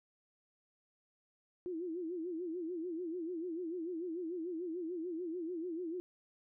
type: tone with vibrato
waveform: sine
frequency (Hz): 341.5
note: F4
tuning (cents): -39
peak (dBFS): -37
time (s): 1.66-6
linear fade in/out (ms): 0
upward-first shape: sine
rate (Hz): 6.8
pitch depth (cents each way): 130
effects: none